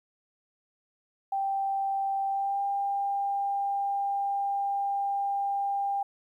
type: tone with pitch glide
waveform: sine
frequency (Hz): 784 to 797.7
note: G5 to G5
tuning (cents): 0 to +30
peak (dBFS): -26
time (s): 1.32-6.03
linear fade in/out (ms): 5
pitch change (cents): +30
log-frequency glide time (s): 2.3-2.61
effects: 11-bit